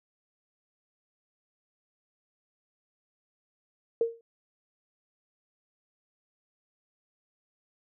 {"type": "tone with exponential decay", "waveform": "sine", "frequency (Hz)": 461.4, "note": "A#4", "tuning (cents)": -18, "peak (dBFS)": -19, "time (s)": [4.01, 4.21], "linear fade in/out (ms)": 2, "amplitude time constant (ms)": 42, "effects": []}